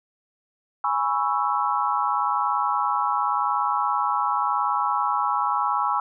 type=chord; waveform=sine; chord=C# minor seventh; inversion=second; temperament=equal; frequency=830.6 / 987.8 / 1108.7 / 1318.5 Hz; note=G#5 / B5 / C#6 / E6; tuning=0 / 0 / 0 / 0 cents; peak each=-26 dBFS; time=0.84-6 s; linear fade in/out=2 ms; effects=none